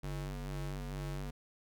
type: ring-modulated tone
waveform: 40% pulse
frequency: 96.2 Hz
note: G2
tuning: 32 cents flat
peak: -34 dBFS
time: 0.03-1.31 s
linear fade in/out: 10 ms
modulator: 49.2 Hz
effects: none